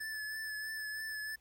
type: tone with vibrato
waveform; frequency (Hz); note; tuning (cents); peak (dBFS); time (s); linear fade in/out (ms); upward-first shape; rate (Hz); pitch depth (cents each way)
square; 1737; A6; -23; -39; 0-1.36; 10; triangle; 3.1; 28
effects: added 60 Hz sine -70 dBFS peak until 1.4 s + pink hiss -72 dBFS RMS until 1.4 s